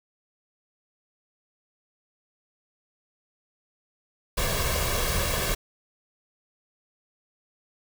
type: noise with comb filter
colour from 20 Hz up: pink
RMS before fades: -26 dBFS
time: 4.37-5.55 s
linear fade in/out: 10 ms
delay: 1.8 ms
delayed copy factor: +0.65
effects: none